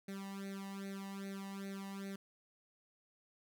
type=tone with flanger; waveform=sawtooth; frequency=196 Hz; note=G3; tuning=in tune; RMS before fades=-45 dBFS; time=0.08-2.16 s; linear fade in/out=5 ms; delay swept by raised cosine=0.48 to 1.06 ms; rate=2.5 Hz; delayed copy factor=+1; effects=none